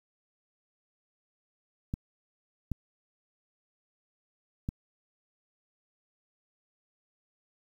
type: clicks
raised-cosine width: 5 ms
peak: -19 dBFS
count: 3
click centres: 1.939 / 2.717 / 4.689 s
effects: 9-bit